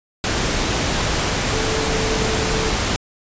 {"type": "tone in noise", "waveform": "sine", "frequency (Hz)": 440, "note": "A4", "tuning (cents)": 0, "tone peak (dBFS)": -24, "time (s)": [1.53, 2.71], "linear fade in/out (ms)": 0, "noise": "pink", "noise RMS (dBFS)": -20, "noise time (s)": [0.24, 2.96], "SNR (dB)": -7, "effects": ["resampled to 16000 Hz"]}